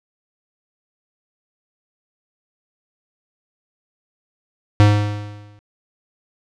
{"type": "tone with exponential decay", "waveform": "square", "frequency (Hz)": 103.83, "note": "G#2", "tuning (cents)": 0, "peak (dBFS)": -7, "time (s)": [4.8, 5.59], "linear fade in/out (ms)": 0, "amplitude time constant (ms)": 170, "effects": ["low-pass 5000 Hz 12 dB/octave"]}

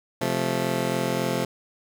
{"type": "chord", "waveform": "15% pulse", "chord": "F major", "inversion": "second", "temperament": "just", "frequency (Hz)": [130.96, 174.61, 218.3], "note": ["C3", "F3", "A3"], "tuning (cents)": [2, 0, -13], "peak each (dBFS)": -22, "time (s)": [0.21, 1.45], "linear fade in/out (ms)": 5, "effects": []}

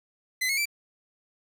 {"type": "tone with pitch steps", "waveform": "sawtooth", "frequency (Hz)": [2030, 2176, 2332], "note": ["B6", "C#7", "D7"], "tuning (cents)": [47, -33, -13], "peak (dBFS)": -21, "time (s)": [0.41, 0.656], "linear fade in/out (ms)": 10, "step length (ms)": 82, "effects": []}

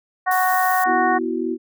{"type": "harmonic tone", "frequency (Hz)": 370, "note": "F#4", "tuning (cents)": 0, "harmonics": [2, 3, 4, 5], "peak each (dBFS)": [-18, -22, -26, -24], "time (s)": [0.26, 1.19], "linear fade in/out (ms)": 20}
{"type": "noise", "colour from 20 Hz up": "violet", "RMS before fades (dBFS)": -29, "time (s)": [0.31, 0.84], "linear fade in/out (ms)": 2}
{"type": "chord", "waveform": "sine", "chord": "B suspended fourth", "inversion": "none", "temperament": "equal with one note detuned", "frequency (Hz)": [246.9, 329.6, 373.2], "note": ["B3", "E4", "F#4"], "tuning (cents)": [0, 0, 15], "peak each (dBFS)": [-26, -24, -25], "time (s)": [0.85, 1.58], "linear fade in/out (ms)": 50}
{"effects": []}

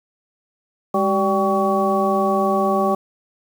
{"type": "tone cluster", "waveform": "sine", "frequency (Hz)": [203.3, 383.3, 583, 780, 1127], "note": ["G#3", "G4", "D5", "G5", "C#6"], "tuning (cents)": [-37, -39, -13, -9, 28], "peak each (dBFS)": -22, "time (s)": [0.94, 2.95], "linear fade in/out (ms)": 5, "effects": ["7-bit"]}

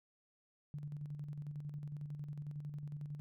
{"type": "tone with tremolo", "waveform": "sine", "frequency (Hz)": 146.83, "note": "D3", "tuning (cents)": 0, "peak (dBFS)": -40, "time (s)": [0.74, 3.2], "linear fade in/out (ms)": 0, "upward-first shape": "square", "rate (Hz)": 11, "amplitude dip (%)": 45, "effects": []}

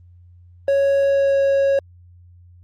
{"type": "tone with pitch glide", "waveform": "triangle", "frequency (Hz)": [554, 550.5], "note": ["C#5", "C#5"], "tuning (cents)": [-1, -12], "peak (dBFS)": -12, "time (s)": [0.68, 1.79], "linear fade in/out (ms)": 2, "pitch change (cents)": -11, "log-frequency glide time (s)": [1.1, 1.36], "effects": ["added 88 Hz sine -44 dBFS peak until 2.63 s", "Opus 24 kbps"]}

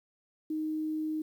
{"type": "tone with quantisation", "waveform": "sine", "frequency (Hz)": 311.1, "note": "D#4", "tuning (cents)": 0, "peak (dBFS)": -30, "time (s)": [0.5, 1.22], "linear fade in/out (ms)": 5, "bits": 10, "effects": []}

